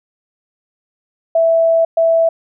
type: tone bursts at uneven times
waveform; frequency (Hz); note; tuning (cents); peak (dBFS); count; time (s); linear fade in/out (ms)
sine; 659; E5; -1; -9; 2; 1.35-1.85 / 1.97-2.29; 5
effects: none